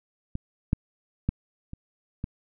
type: clicks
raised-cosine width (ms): 5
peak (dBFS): -18 / -9 / -11 / -25 / -18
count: 5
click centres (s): 0.354 / 0.731 / 1.29 / 1.734 / 2.241
effects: none